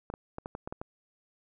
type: clicks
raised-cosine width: 1 ms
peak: -23 dBFS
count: 8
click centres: 0.101 / 0.139 / 0.384 / 0.459 / 0.551 / 0.675 / 0.725 / 0.815 s
effects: none